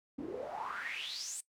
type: noise with band-pass filter sweep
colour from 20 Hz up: pink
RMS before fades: -41 dBFS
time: 0.18-1.41 s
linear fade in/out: 10 ms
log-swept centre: 270 to 9000 Hz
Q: 7.5
effects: noise-tail reverb RT60 0.1 s tail -19 dB re dry